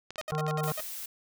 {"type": "clicks", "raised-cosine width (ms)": 0.2, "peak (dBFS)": -22, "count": 12, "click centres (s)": [0.106, 0.158, 0.213, 0.304, 0.351, 0.395, 0.466, 0.51, 0.574, 0.641, 0.7, 0.796]}
{"type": "tone bursts", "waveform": "sawtooth", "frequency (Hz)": 622.3, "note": "D#5", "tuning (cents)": 0, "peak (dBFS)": -30, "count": 7, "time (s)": [0.18, 0.806], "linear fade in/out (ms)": 2, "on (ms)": 32, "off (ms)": 67}
{"type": "harmonic tone", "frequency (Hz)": 153.4, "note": "D#3", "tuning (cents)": -24, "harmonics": [1, 3, 5, 7, 9], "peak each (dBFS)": [-30, -35, -37, -38, -40], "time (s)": [0.32, 0.72], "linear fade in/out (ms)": 0}
{"type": "noise", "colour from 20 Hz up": "blue", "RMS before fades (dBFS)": -39, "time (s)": [0.63, 1.06], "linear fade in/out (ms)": 5}
{"effects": []}